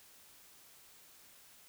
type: silence
effects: white hiss -60 dBFS RMS until 1.68 s